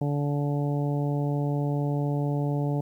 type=harmonic tone; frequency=144.3 Hz; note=D3; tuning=30 cents flat; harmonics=1 / 2 / 3 / 4 / 5 / 6; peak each=-25 / -31 / -35 / -37 / -39 / -41 dBFS; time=0.01-2.81 s; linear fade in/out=5 ms; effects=10-bit